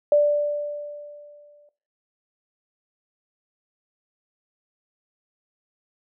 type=tone with exponential decay; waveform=sine; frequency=587.3 Hz; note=D5; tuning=in tune; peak=-12 dBFS; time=0.12-1.69 s; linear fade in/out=2 ms; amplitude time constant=340 ms; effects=noise-tail reverb RT60 0.4 s tail -18 dB re dry